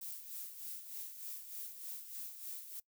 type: noise with tremolo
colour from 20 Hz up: violet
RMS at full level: -44 dBFS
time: 0.01-2.8 s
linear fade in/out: 5 ms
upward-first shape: sine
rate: 3.3 Hz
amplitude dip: 60%
effects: noise-tail reverb RT60 0.1 s tail -21 dB re dry